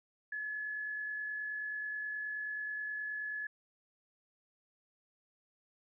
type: tone with amplitude modulation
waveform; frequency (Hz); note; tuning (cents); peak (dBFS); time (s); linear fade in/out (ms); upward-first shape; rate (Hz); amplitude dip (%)
sine; 1707; G#6; +47; -35; 0.32-3.47; 5; sine; 49.4; 30
effects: none